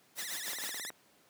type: noise with tremolo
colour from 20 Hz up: white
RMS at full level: -39 dBFS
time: 0.15-0.81 s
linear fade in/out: 50 ms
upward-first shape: triangle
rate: 6.5 Hz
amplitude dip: 85%
type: tone with vibrato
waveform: 10% pulse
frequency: 1859 Hz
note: A#6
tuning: 5 cents flat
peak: -30 dBFS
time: 0.18-0.9 s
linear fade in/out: 5 ms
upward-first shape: triangle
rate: 16 Hz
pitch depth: 210 cents each way
type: click train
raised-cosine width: 0.5 ms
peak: -29 dBFS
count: 9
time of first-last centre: 0.48-0.903 s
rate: 18.9 Hz
effects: pink hiss -65 dBFS RMS until 1.29 s + high-pass 200 Hz 12 dB/octave